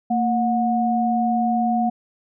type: tone pair together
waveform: sine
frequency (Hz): 229 / 727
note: A#3 / F#5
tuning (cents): -31 / -31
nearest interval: octave + minor sixth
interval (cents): 2000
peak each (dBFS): -20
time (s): 0.1-1.9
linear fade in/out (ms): 10
effects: none